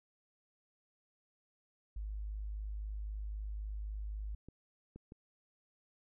sine tone, 51.91 Hz, G#1, in tune, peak -38 dBFS, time 1.96-4.35 s, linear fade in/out 5 ms
clicks, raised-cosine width 3 ms, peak -37 dBFS, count 3, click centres 4.486 / 4.96 / 5.121 s
effects none

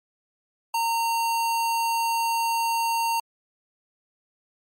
sine tone with sample-and-hold, 920 Hz, A#5, 23 cents flat, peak -21 dBFS, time 0.74-3.2 s, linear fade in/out 5 ms, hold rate 3675 Hz, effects MP3 64 kbps

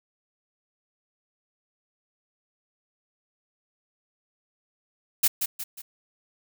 blue noise with echo, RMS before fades -19 dBFS, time 5.23-5.28 s, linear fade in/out 10 ms, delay 180 ms, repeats 3, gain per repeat -7 dB, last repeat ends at 5.82 s, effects none

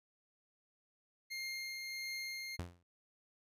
25% pulse tone with tremolo, 2122 Hz, C7, 24 cents sharp, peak -36 dBFS, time 1.3-2.57 s, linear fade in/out 20 ms, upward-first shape triangle, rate 1.5 Hz, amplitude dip 30%
sawtooth tone with exponential decay, 87.5 Hz, F2, 4 cents sharp, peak -33 dBFS, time 2.59-2.83 s, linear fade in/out 0 ms, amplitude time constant 51 ms
effects noise-tail reverb RT60 0.1 s tail -25 dB re dry + low-pass 12000 Hz 12 dB/octave

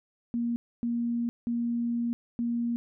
sine tone bursts at uneven times, 236.1 Hz, A#3, 22 cents sharp, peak -26 dBFS, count 4, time 0.34-0.56 / 0.83-1.29 / 1.47-2.13 / 2.39-2.76 s, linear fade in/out 0 ms, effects none

